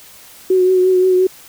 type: tone with vibrato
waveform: sine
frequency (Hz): 370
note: F#4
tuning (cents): 0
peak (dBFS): -9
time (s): 0.5-1.27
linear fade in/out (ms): 5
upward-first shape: triangle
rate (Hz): 5.7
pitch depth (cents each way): 30
effects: white hiss -41 dBFS RMS until 1.48 s